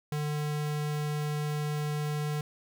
square tone, 149.4 Hz, D3, 30 cents sharp, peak -30 dBFS, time 0.12-2.41 s, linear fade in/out 2 ms, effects none

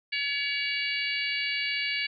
harmonic tone, 567 Hz, C#5, 39 cents sharp, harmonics 3 / 4 / 5 / 6 / 7 / 8, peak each -36 / -30 / -33 / -41 / -39 / -36 dBFS, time 0.12-2.07 s, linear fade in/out 10 ms, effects none

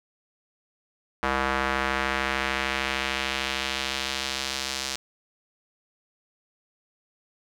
square tone with band-pass filter sweep, 66.7 Hz, C2, 34 cents sharp, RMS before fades -28 dBFS, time 1.23-4.96 s, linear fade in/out 0 ms, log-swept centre 1300 to 5200 Hz, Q 1.2, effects none

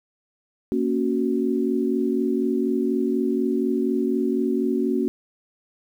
sine chord, F# major, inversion first, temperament equal, 233.1 / 277.2 / 370 Hz, A#3 / C#4 / F#4, 0 / 0 / 0 cents, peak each -24 dBFS, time 0.72-5.08 s, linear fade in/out 0 ms, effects 9-bit

